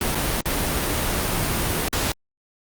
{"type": "noise with dropouts", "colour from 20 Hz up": "pink", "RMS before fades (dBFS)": -23, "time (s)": [0.01, 2.12], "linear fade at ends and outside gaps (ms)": 2, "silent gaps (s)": [[0.148, 0.153], [0.409, 0.456], [1.885, 1.928]], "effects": ["Opus 32 kbps"]}